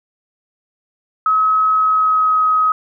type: tone with pitch glide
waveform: sine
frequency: 1280 to 1265.3 Hz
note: D#6 to D#6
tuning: +49 to +29 cents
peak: -11 dBFS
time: 1.26-2.72 s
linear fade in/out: 2 ms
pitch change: -20 cents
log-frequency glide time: 1.72-2.44 s
effects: none